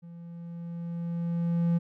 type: tone with level ramp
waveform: triangle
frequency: 170 Hz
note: F3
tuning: 46 cents flat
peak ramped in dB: -41 to -19 dBFS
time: 0.02-1.79 s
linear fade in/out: 20 ms
effects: none